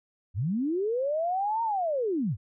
sine linear two-way sweep, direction up then down, 77.78 to 932.3 to 77.78 Hz, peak -25 dBFS, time 0.34-2.37 s, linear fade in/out 50 ms, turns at 1.63 s, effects none

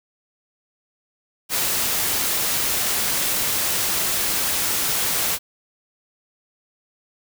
white noise, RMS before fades -22 dBFS, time 1.49-5.39 s, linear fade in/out 50 ms, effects none

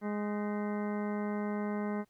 harmonic tone with a mistuned harmonic, 207.7 Hz, G#3, in tune, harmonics 1 / 2 / 3 / 4 / 5 / 6 / 7 / 9 / 10, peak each -33 / -39 / -43 / -45 / -47 / -49 / -50 / -52 / -53 dBFS, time 0.01-2.05 s, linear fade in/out 50 ms, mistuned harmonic 7, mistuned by +83 cents, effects pink hiss -74 dBFS RMS until 2.09 s

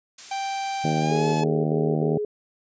blue noise, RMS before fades -36 dBFS, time 0.18-1.41 s, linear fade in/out 5 ms
45% pulse tone with pitch glide, 784 to 855 Hz, G5 to A5, 0 to -50 cents, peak -26 dBFS, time 0.31-1.44 s, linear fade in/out 5 ms, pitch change +150 cents, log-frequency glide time 0.99-1.27 s
harmonic tone, 77.4 Hz, D#2, 9 cents flat, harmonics 2 / 3 / 4 / 5 / 6 / 7 / 8 / 9 / 10, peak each -24 / -28 / -30 / -32 / -34 / -35 / -36 / -37 / -38 dBFS, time 0.84-2.18 s, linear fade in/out 5 ms
sine tone bursts, 419.1 Hz, G#4, 16 cents sharp, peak -24 dBFS, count 4, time 1.11-2.249 s, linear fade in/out 2 ms, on 230 ms, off 73 ms
effects resampled to 16000 Hz

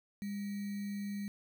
sine tone with sample-and-hold, 202 Hz, G#3, 48 cents flat, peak -36 dBFS, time 0.22-1.28 s, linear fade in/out 0 ms, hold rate 2100 Hz, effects none

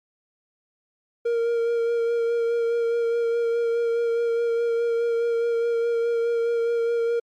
triangle tone with vibrato, 466.2 Hz, A#4, in tune, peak -18 dBFS, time 1.25-7.2 s, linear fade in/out 10 ms, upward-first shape sine, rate 4.8 Hz, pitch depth 17 cents each way, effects MP3 96 kbps

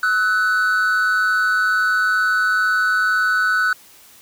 triangle tone pair together, 1295.2 / 1493 Hz, E6 / F#6, -31 / +15 cents, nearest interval major second, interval 246 cents, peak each -20 / -14 dBFS, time 0.03-3.73 s, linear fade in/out 2 ms, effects white hiss -47 dBFS RMS until 4.21 s

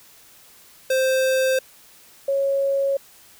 square / sine tone pair in turn, 523.3 / 550.9 Hz, C5 / C#5, 0 / -11 cents, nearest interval minor second, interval 89 cents, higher second, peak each -18 dBFS, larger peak neither, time 0.9-1.59 / 2.28-2.97 s, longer neither, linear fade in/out 5 ms, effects white hiss -50 dBFS RMS until 3.39 s

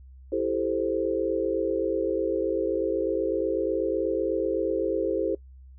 sine chord, A minor seventh, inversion second, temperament equal with one note detuned, 331.7 / 392 / 440 / 523.3 Hz, E4 / G4 / A4 / C5, +11 / 0 / 0 / 0 cents, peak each -29 dBFS, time 0.32-5.35 s, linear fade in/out 5 ms, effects noise-tail reverb RT60 0.1 s tail -22 dB re dry + added 65 Hz sine -45 dBFS peak until 5.78 s

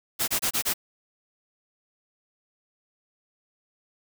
white noise bursts, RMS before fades -25 dBFS, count 5, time 0.19-0.739 s, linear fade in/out 20 ms, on 89 ms, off 26 ms, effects none

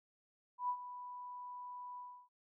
sine tone with ADSR envelope, 987.8 Hz, B5, in tune, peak -32 dBFS, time 0.58-2.29 s, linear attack 110 ms, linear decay 72 ms, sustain -13 dB, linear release 310 ms, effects none

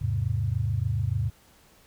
sine chord, E augmented, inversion none, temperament equal with one note detuned, 80.52 / 103.83 / 130.81 Hz, E2 / G#2 / B#2, -40 / 0 / 0 cents, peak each -31 / -26 / -29 dBFS, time 0.01-1.3 s, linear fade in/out 10 ms, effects pink hiss -58 dBFS RMS until 1.86 s

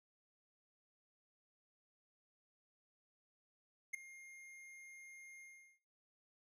square tone with ADSR envelope, 2125 Hz, C7, 26 cents sharp, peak -36 dBFS, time 3.93-5.79 s, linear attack 14 ms, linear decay 5 ms, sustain -19 dB, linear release 380 ms, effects noise-tail reverb RT60 0.5 s tail -20 dB re dry + low-pass 12000 Hz 12 dB/octave

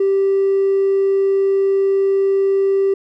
sine tone with hard clipping, 390.9 Hz, G4, 5 cents flat, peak -13 dBFS, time 0-2.94 s, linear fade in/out 5 ms, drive 1 dB, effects none

